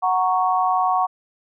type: chord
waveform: sine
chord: F# major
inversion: none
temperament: equal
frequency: 740 / 932.3 / 1108.7 Hz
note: F#5 / A#5 / C#6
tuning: 0 / 0 / 0 cents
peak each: -19 / -24 / -21 dBFS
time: 0.02-1.07 s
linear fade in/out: 20 ms
effects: none